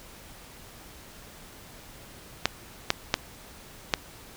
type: clicks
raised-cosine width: 0.2 ms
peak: -3 dBFS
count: 4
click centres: 2.456 / 2.904 / 3.141 / 3.938 s
effects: pink hiss -48 dBFS RMS until 4.36 s